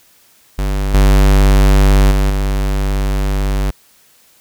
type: tone with level steps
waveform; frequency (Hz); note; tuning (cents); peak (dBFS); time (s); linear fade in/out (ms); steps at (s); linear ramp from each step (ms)
square; 49; G1; 0; -15 / -7 / -11 / -14; 0.58-3.71; 10; 0.94 / 2.11 / 2.3; 2
effects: white hiss -50 dBFS RMS until 4.4 s